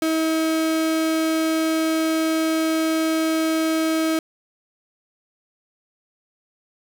35% pulse tone, 320.1 Hz, D#4, 49 cents sharp, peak -17 dBFS, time 0.02-4.19 s, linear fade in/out 2 ms, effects none

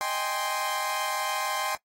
sawtooth chord, Ab major seventh, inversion second, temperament equal, 622.3 / 784 / 830.6 / 1046.5 Hz, Eb5 / G5 / Ab5 / C6, 0 / 0 / 0 / 0 cents, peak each -33 / -29 / -31 / -27 dBFS, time 0.01-1.75 s, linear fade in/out 0 ms, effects noise-tail reverb RT60 0.1 s tail -19 dB re dry + AAC 48 kbps

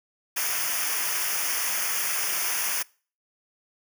white noise with comb filter, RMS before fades -27 dBFS, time 0.36-2.83 s, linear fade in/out 10 ms, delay 0.25 ms, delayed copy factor -0.9, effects noise-tail reverb RT60 0.4 s tail -24 dB re dry

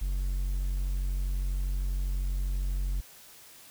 triangle tone, 46.25 Hz, F#1, in tune, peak -25 dBFS, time 0.01-3.01 s, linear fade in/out 10 ms, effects white hiss -52 dBFS RMS until 3.7 s

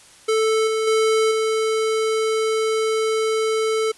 square tone with level steps, 440 Hz, A4, in tune, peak -17 / -20 / -16 / -19 dBFS, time 0.28-3.92 s, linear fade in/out 10 ms, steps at 0.67 / 0.87 / 1.31 s, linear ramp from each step 5 ms, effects white hiss -48 dBFS RMS until 3.97 s + resampled to 24000 Hz

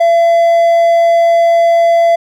triangle tone, 676 Hz, E5, 43 cents sharp, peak -4 dBFS, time 0-2.16 s, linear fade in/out 10 ms, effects none

